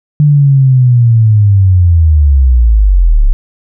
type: linear sweep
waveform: sine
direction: down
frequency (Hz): 150 to 31.77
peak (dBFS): -3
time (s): 0.2-3.33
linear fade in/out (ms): 0
effects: none